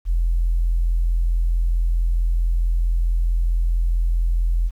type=tone; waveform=sine; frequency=42.28 Hz; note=E1; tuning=45 cents sharp; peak=-15 dBFS; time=0.05-4.71 s; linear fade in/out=50 ms; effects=tanh soft clip ceiling -11 dBFS + 9-bit